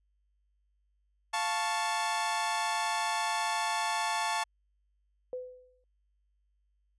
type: chord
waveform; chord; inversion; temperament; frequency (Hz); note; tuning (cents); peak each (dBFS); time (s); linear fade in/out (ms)
sawtooth; F augmented; none; equal; 698.5 / 880 / 1108.7; F5 / A5 / C#6; 0 / 0 / 0; -33 / -27 / -32; 1.33-4.44; 10
type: tone with exponential decay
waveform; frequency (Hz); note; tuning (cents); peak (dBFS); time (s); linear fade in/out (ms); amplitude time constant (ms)
sine; 504; B4; +35; -32; 5.33-5.84; 1; 110
effects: added 50 Hz sine -70 dBFS peak until 6.98 s + resampled to 24000 Hz